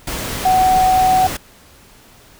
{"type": "tone in noise", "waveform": "sine", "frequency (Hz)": 747, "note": "F#5", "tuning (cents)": 16, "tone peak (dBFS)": -10, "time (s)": [0.45, 1.27], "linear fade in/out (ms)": 5, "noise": "pink", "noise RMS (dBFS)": -24, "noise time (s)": [0.07, 1.37], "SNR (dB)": 11, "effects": ["pink hiss -46 dBFS RMS until 2.39 s"]}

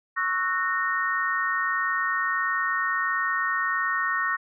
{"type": "chord", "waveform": "sine", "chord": "F# dominant seventh", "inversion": "second", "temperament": "equal with one note detuned", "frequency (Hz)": [1108.7, 1318.5, 1480, 1844.3], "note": ["C#6", "E6", "F#6", "A#6"], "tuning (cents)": [0, 0, 0, -19], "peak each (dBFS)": [-28, -31, -31, -26], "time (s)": [0.16, 4.37], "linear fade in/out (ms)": 20, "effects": []}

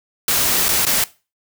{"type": "noise with dropouts", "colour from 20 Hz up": "white", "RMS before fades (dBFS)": -17, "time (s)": [0.28, 1.04], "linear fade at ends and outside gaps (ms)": 2, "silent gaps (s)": [[0.684, 0.689], [0.852, 0.866]], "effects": ["noise-tail reverb RT60 0.3 s tail -19 dB re dry"]}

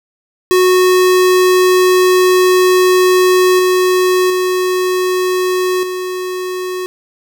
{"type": "tone with level steps", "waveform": "square", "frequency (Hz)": 367.3, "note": "F#4", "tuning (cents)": -13, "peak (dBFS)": [-8, -10, -13, -19], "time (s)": [0.51, 6.86], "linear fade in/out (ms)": 0, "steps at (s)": [3.59, 4.3, 5.83], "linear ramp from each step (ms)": 2, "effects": []}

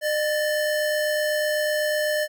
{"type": "tone pair together", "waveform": "square", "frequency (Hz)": [606, 1750], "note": ["D#5", "A6"], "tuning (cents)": [-46, -10], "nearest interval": "octave + tritone", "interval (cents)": 1836, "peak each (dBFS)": [-23, -29], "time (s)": [0.01, 2.28], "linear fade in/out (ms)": 50, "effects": []}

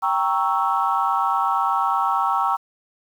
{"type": "chord", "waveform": "sine", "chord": "G diminished seventh", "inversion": "none", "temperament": "equal", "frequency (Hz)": [784, 932.3, 1108.7, 1318.5], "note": ["G5", "Bb5", "Db6", "Fb6"], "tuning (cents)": [0, 0, 0, 0], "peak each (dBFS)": -23, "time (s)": [0.02, 2.57], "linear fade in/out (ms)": 20, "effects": ["tanh soft clip ceiling -8 dBFS", "8-bit"]}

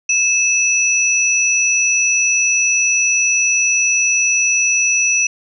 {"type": "tone pair together", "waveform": "sine", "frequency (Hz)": [2615, 5880], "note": ["E7", "F#8"], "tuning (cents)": [-15, -12], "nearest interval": "octave + major second", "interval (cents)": 1403, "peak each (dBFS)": -15, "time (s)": [0.09, 5.27], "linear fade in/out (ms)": 5, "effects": []}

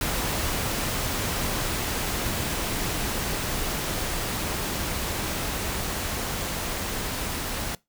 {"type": "noise with level ramp", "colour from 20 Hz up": "pink", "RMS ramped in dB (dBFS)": [-27, -30], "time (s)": [0.01, 7.75], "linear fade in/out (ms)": 2, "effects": ["noise-tail reverb RT60 0.2 s tail -22 dB re dry"]}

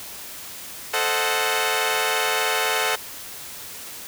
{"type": "chord", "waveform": "10% pulse", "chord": "A diminished seventh", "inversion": "none", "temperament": "equal", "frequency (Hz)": [440, 523.3, 622.3, 740], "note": ["A4", "C5", "Eb5", "Gb5"], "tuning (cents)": [0, 0, 0, 0], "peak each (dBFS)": [-16, -19, -21, -17], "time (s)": [0.93, 2.96], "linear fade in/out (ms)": 10, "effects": ["white hiss -37 dBFS RMS until 4.07 s"]}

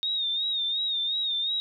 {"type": "tone with vibrato", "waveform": "sine", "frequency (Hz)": 3700, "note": "A#7", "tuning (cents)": -14, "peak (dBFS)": -25, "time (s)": [0.03, 1.6], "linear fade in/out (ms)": 0, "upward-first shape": "sine", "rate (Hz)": 2.8, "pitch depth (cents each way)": 70, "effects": []}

